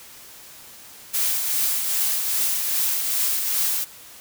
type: noise with tremolo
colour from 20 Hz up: blue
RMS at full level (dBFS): -21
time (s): 1.13-3.85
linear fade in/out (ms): 20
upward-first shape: triangle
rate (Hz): 2.5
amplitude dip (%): 40
effects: white hiss -44 dBFS RMS until 4.2 s